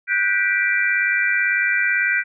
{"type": "chord", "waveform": "sine", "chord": "G major seventh", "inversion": "third", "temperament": "just", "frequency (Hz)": [1470, 1568, 1960, 2352], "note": ["F#6", "G6", "B6", "D7"], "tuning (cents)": [-12, 0, -14, 2], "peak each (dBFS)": [-23, -22, -21, -22], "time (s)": [0.07, 2.24], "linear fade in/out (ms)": 50, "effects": []}